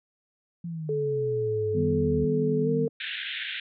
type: exponential sweep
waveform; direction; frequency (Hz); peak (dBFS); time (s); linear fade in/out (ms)
sine; down; 173.2 to 77; -31; 0.64-2.25; 5
type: tone with pitch glide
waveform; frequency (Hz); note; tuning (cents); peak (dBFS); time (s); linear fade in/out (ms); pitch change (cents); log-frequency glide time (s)
sine; 430.6 to 453.8; A4 to A#4; -37 to -47; -25; 0.89-2.88; 2; +90; 2.63-2.68
type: chord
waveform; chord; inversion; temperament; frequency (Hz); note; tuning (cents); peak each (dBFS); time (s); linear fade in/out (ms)
sine; Eb augmented; none; equal; 155.56 / 196 / 246.9; Eb3 / G3 / B3; 0 / 0 / 0; -27 / -33 / -28; 1.73-2.89; 50
type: band-pass noise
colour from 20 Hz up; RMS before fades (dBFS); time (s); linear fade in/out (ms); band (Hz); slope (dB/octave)
white; -34; 3-3.6; 5; 1500 to 3700; 96
effects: none